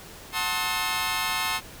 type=chord; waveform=15% pulse; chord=F# diminished seventh; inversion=none; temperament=just; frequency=740 / 888 / 1065.6 / 1278.7 Hz; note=F#5 / A5 / C6 / Eb6; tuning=0 / +16 / +31 / +47 cents; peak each=-28 / -24 / -23 / -25 dBFS; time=0.32-1.61 s; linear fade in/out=50 ms; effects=pink hiss -44 dBFS RMS until 1.8 s